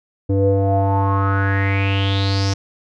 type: tone with low-pass filter sweep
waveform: square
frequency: 98 Hz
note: G2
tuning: in tune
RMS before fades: -17 dBFS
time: 0.29-2.54 s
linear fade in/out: 10 ms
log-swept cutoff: 400 to 5700 Hz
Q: 6.7
effects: none